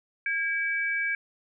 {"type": "tone pair together", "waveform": "sine", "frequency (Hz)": [1627.1, 2296], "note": ["G#6", "D7"], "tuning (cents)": [-36, -40], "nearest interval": "tritone", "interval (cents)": 596, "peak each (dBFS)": -28, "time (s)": [0.26, 1.15], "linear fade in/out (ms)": 2, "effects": []}